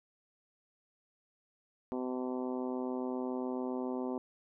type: harmonic tone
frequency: 127.2 Hz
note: C3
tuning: 48 cents flat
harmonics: 2 / 3 / 4 / 5 / 6 / 7 / 8 / 9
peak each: -36 / -39 / -43 / -46 / -49 / -47 / -51 / -56 dBFS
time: 1.92-4.18 s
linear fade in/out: 0 ms
effects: none